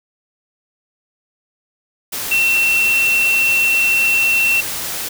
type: tone in noise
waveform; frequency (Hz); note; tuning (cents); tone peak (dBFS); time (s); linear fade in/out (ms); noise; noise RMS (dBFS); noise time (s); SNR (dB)
sine; 2706; E7; +45; -12; 2.31-4.61; 10; white; -24; 2.12-5.09; +9
effects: none